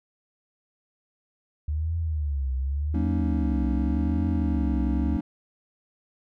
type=tone with vibrato; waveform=sine; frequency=73.42 Hz; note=D2; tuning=in tune; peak=-24 dBFS; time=1.68-5.17 s; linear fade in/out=5 ms; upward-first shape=triangle; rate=0.87 Hz; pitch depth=240 cents each way
type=chord; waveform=triangle; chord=D# minor seventh; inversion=first; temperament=just; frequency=186.68 / 233.3 / 280 / 311.1 Hz; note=F#3 / A#3 / C#4 / D#4; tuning=+16 / +2 / +18 / 0 cents; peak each=-29 / -28 / -28 / -30 dBFS; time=2.94-5.21 s; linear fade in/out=5 ms
effects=none